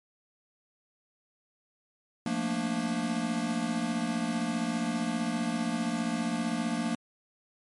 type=chord; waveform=square; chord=Bb major seventh; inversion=second; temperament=equal with one note detuned; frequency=174.61 / 220 / 235.2 / 293.7 Hz; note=F3 / A3 / Bb3 / D4; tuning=0 / 0 / +16 / 0 cents; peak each=-37 / -35 / -32 / -37 dBFS; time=2.26-6.95 s; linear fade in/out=2 ms; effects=MP3 48 kbps